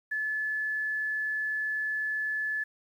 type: tone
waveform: sine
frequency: 1726 Hz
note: A6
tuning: 34 cents flat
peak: -28 dBFS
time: 0.11-2.64 s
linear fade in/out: 10 ms
effects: 10-bit